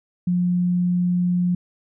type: tone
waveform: sine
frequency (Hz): 177.9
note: F3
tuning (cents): +32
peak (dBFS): -17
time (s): 0.27-1.55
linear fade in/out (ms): 5
effects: none